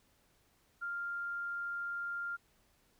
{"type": "tone", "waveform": "sine", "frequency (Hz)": 1396.9, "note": "F6", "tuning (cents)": 0, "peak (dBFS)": -36, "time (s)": [0.81, 2.37], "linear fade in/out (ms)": 20, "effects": ["pink hiss -71 dBFS RMS until 2.99 s"]}